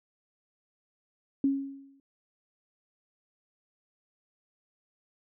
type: tone with exponential decay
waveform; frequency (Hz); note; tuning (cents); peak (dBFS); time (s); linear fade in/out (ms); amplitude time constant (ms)
sine; 274.6; C#4; -16; -20; 1.44-2; 2; 120
effects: none